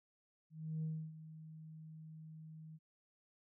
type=tone with ADSR envelope; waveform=sine; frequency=157.8 Hz; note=D#3; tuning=25 cents sharp; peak=-35 dBFS; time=0.5-2.79 s; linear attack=330 ms; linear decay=290 ms; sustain=-15 dB; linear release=38 ms; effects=tanh soft clip ceiling -34 dBFS